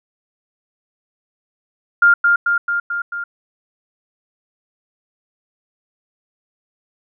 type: tone with echo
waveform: sine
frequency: 1403 Hz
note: F6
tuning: 8 cents sharp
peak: -7 dBFS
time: 2.02-2.14 s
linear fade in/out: 5 ms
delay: 220 ms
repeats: 5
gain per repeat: -3 dB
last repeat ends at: 3.24 s
effects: none